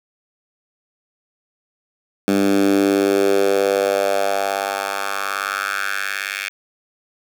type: tone with high-pass filter sweep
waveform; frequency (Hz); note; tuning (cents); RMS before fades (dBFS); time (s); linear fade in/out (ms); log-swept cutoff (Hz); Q
10% pulse; 98.8; G2; +14; -19; 2.28-6.49; 0; 230 to 2100; 3.2
effects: none